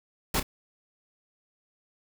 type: noise with echo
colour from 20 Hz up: pink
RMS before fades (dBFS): -26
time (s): 0.34-0.4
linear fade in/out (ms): 5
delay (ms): 30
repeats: 1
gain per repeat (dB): -10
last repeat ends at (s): 0.43
effects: none